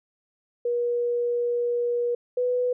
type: tone pair in turn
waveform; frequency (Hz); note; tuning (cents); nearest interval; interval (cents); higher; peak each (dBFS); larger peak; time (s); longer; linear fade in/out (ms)
sine; 480.1 / 495.3; B4 / B4; -49 / +5; minor second; 54; second; -22 / -21; second; 0.65-2.15 / 2.37-2.73; first; 5
effects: none